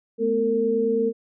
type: tone cluster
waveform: sine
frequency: 217.1 / 246.1 / 455.6 Hz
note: A3 / B3 / A#4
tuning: -23 / -6 / -40 cents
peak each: -27 / -28 / -20 dBFS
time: 0.18-1.13 s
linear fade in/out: 50 ms
effects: none